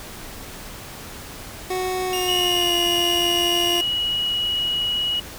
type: tone with pitch glide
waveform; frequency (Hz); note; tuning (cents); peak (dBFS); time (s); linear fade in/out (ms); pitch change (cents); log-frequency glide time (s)
25% pulse; 370 to 347.2; F#4 to F4; 0 to -10; -19; 1.7-3.81; 5; -110; 2.07-2.75
type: tone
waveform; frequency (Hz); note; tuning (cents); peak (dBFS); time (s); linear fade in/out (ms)
sawtooth; 2827; F7; +20; -22; 2.13-3.81; 0
type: tone with vibrato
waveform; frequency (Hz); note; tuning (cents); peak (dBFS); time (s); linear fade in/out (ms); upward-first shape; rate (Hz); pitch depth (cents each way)
sine; 2911; F#7; -29; -20; 2.28-5.2; 5; triangle; 18; 9
effects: pink hiss -37 dBFS RMS until 5.38 s